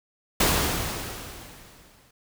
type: noise with exponential decay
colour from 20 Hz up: pink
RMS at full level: -19 dBFS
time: 0.4-2.11 s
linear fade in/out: 5 ms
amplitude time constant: 370 ms
effects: none